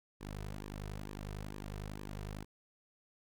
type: tone with flanger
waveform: sawtooth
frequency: 51 Hz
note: G#1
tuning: 31 cents flat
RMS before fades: -44 dBFS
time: 0.2-2.45 s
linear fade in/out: 20 ms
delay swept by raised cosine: 1.4 to 3.7 ms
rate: 2.2 Hz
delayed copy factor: -0.8
effects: none